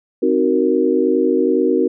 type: chord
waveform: sine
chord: C half-diminished seventh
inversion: none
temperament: equal with one note detuned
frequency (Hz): 261.6 / 311.1 / 373.4 / 466.2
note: C4 / Eb4 / Gb4 / Bb4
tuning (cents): 0 / 0 / +16 / 0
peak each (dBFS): -19 / -19 / -17 / -18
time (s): 0.22-1.88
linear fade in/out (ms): 10
effects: none